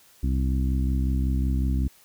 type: harmonic tone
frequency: 65.41 Hz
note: C2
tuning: in tune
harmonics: 1 / 2 / 3 / 4 / 5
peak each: -22 / -30 / -32 / -32 / -40 dBFS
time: 0.23-1.88 s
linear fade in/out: 5 ms
effects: white hiss -56 dBFS RMS until 2.04 s